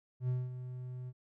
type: tone with ADSR envelope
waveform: triangle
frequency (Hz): 126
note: B2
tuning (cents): +35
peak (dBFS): -27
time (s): 0.2-1.13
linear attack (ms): 85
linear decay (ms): 210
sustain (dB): -11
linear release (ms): 46
effects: none